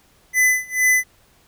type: tone with tremolo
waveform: square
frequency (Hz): 2010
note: B6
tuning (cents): +30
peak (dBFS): -13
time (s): 0.33-1.04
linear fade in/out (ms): 50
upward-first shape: sine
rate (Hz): 2.2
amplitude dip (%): 95
effects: pink hiss -56 dBFS RMS until 1.47 s